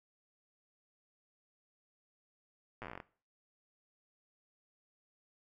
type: slowing click train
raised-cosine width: 0.5 ms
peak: -29 dBFS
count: 13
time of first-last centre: 2.82-3.002 s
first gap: 8 ms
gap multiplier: 1.11
effects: noise-tail reverb RT60 0.4 s tail -18 dB re dry